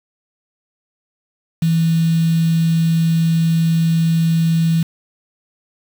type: tone with quantisation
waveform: sine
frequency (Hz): 164.2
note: E3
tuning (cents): -6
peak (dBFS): -12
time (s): 1.62-4.83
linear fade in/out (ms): 5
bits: 5
effects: none